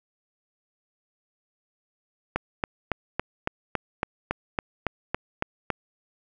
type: click train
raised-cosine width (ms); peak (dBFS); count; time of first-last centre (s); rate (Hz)
0.5; -9; 13; 2.36-5.703; 3.59
effects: none